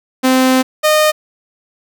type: tone pair in turn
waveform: sawtooth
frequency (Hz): 259 / 613.5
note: C4 / D#5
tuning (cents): -17 / -25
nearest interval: octave + minor third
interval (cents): 1492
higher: second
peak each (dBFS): -5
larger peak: neither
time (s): 0.23-0.63 / 0.83-1.12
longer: first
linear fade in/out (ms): 20
effects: none